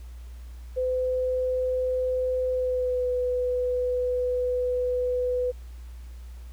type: tone with pitch glide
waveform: sine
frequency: 509 to 497.9 Hz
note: C5 to B4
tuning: -48 to +14 cents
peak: -23 dBFS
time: 0.76-5.52 s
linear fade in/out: 20 ms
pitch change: -38 cents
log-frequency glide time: 2.51-3.1 s
effects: added 60 Hz sine -38 dBFS peak until 6.52 s + pink hiss -58 dBFS RMS until 6.52 s